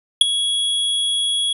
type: tone with ADSR envelope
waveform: square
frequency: 3339 Hz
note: G#7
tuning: 9 cents sharp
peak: -4 dBFS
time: 0.21-1.53 s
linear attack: 4 ms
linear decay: 13 ms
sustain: -14 dB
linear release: 5 ms
effects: resampled to 32000 Hz